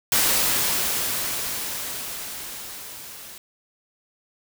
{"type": "noise with level ramp", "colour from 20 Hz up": "white", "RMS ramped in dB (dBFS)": [-19, -41], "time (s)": [0.12, 3.38], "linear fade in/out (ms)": 2, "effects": []}